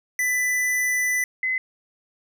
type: tone pair in turn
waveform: square / sine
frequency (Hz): 1993 / 2036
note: B6 / C7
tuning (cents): +15 / -48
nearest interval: unison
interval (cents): 37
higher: second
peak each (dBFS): -21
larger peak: neither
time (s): 0.19-1.24 / 1.43-1.58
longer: first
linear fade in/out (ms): 2
effects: none